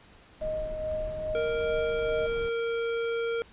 sine tone with tremolo, 622.3 Hz, D#5, in tune, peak -28 dBFS, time 0.41-2.27 s, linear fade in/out 10 ms, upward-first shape sine, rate 2.4 Hz, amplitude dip 45%
brown noise, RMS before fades -40 dBFS, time 0.41-2.49 s, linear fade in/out 0 ms
square tone with pitch glide, 466.2 to 463.2 Hz, A#4 to A#4, 0 to -11 cents, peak -28 dBFS, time 1.35-3.42 s, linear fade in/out 0 ms, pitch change -11 cents, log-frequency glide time 1.71-2.54 s
effects pink hiss -55 dBFS RMS until 3.52 s + resampled to 8000 Hz

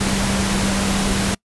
sine tone in noise, 195.5 Hz, G3, 4 cents flat, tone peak -21 dBFS, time 0-1.35 s, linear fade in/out 10 ms, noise pink, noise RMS -21 dBFS, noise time 0-1.35 s, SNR -3 dB, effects noise-tail reverb RT60 0.1 s tail -26 dB re dry + resampled to 24000 Hz

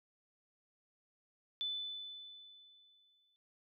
sine tone with exponential decay, 3502 Hz, A7, 9 cents flat, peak -34 dBFS, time 1.61-3.36 s, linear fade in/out 0 ms, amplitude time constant 380 ms, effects noise-tail reverb RT60 0.1 s tail -24 dB re dry

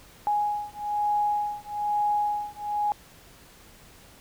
sine beating tone pair, 830.6 / 831.7 Hz, G#5 / G#5, 0 / +2 cents, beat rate 1.1 Hz, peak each -27 dBFS, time 0.27-2.92 s, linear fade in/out 0 ms, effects pink hiss -52 dBFS RMS until 4.2 s

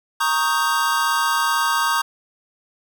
square chord, Eb dominant seventh, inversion second, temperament equal, 932.3 / 1108.7 / 1244.5 / 1568 Hz, Bb5 / Db6 / Eb6 / G6, 0 / 0 / 0 / 0 cents, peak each -24 dBFS, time 0.2-2.02 s, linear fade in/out 10 ms, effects 9-bit

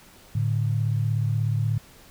sine tone pair together, 110 / 146.59 Hz, A2 / D3, 0 / -3 cents, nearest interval perfect fourth, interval 497 cents, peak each -22 / -27 dBFS, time 0.35-1.78 s, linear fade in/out 5 ms, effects pink hiss -51 dBFS RMS until 2.1 s

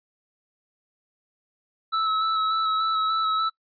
square tone with vibrato, 1304 Hz, E6, 19 cents flat, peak -22 dBFS, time 1.92-3.5 s, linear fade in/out 20 ms, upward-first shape square, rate 3.4 Hz, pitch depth 14 cents each way, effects noise-tail reverb RT60 0.1 s tail -23 dB re dry + resampled to 11025 Hz

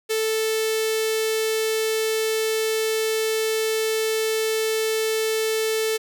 sawtooth tone with notch filter, 440 Hz, A4, in tune, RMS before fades -23 dBFS, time 0.09-5.98 s, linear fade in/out 20 ms, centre 1000 Hz, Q 0.64, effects none

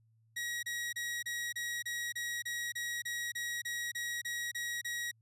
sawtooth tone bursts, 1905 Hz, A#6, 37 cents sharp, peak -32 dBFS, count 16, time 0.36-5.115 s, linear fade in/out 10 ms, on 270 ms, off 29 ms, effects added 112 Hz sine -66 dBFS peak until 5.21 s + resampled to 32000 Hz

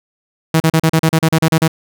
sawtooth tone bursts, 160.8 Hz, E3, 43 cents flat, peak -5 dBFS, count 12, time 0.54-1.679 s, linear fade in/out 5 ms, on 61 ms, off 37 ms, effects none

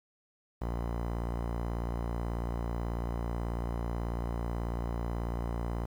sawtooth tone with low-pass filter, 58.27 Hz, A#1, in tune, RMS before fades -34 dBFS, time 0.61-5.86 s, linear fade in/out 10 ms, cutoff 1000 Hz, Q 1.4, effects 9-bit

